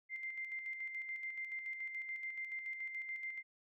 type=tone with tremolo; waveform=sine; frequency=2091 Hz; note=C7; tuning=2 cents flat; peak=-39 dBFS; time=0.09-3.43 s; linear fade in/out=50 ms; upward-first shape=square; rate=7 Hz; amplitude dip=45%; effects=none